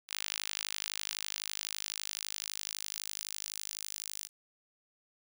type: tone with high-pass filter sweep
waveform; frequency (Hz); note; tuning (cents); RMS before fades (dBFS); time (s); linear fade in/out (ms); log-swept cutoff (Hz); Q
sawtooth; 51.91; G#1; 0; -40; 0.08-4.29; 50; 3000 to 6400; 0.93
effects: none